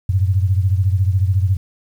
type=beating tone pair; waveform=sine; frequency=92.5 / 106.5 Hz; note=F#2 / G#2; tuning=0 / +44 cents; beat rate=14 Hz; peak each=-14 / -19 dBFS; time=0.09-1.57 s; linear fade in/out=5 ms; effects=8-bit